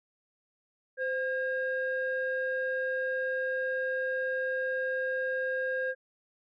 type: tone pair together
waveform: sine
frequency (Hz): 517.9 / 1618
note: C5 / G#6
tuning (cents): -18 / -46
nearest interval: octave + minor sixth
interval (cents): 1972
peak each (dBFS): -30 / -31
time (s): 0.97-5.95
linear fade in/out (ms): 50
effects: tanh soft clip ceiling -22 dBFS